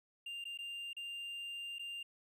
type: tone with dropouts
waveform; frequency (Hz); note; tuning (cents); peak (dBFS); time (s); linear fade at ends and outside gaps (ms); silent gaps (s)
triangle; 2794; F7; 0; -40; 0.26-2.03; 5; 0.442-0.452 / 0.576-0.587 / 0.932-0.966 / 1.785-1.793
effects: none